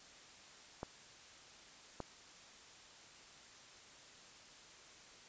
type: clicks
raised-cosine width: 1 ms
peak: -27 dBFS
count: 2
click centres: 0.831 / 2.003 s
effects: white hiss -58 dBFS RMS until 5.28 s + resampled to 16000 Hz